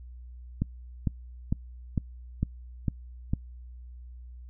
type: click train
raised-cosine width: 5 ms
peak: -13 dBFS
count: 7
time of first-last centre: 0.62-3.335 s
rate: 2.21 Hz
effects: noise-tail reverb RT60 0.1 s tail -25 dB re dry + added 61 Hz sine -42 dBFS peak until 4.49 s